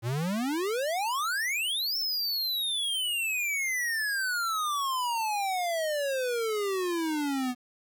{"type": "exponential two-way sweep", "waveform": "square", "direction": "up then down", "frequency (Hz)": [110, 5410, 244.1], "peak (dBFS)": -28, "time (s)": [0.02, 7.55], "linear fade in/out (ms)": 50, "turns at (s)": 1.97, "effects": ["10-bit"]}